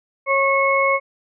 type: harmonic tone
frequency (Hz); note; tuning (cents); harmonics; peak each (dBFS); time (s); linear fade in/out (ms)
547; C#5; -23; 1 / 2 / 4; -19 / -19 / -19; 0.26-1; 50
effects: none